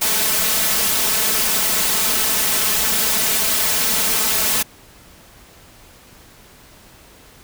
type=noise with comb filter; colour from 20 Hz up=white; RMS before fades=-18 dBFS; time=0.01-4.63 s; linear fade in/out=10 ms; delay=4.6 ms; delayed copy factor=+0.7; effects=pink hiss -46 dBFS RMS until 7.43 s